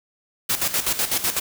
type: noise with tremolo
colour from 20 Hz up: white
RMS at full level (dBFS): -21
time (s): 0.49-1.4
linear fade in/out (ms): 10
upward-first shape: square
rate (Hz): 8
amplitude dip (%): 70
effects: none